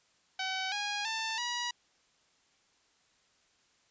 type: tone with pitch steps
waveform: 10% pulse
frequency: 758 / 821.8 / 891.1 / 966.1 Hz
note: F#5 / G#5 / A5 / B5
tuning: +42 / -18 / +22 / -38 cents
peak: -24 dBFS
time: 0.39-1.71 s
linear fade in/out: 5 ms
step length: 330 ms
effects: white hiss -69 dBFS RMS until 3.9 s + resampled to 16000 Hz